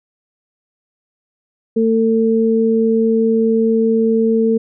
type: tone pair together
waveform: sine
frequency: 224.6 / 449.2 Hz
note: A3 / A4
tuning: +36 / +36 cents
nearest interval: octave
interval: 1200 cents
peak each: -14 dBFS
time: 1.76-4.58 s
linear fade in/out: 10 ms
effects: none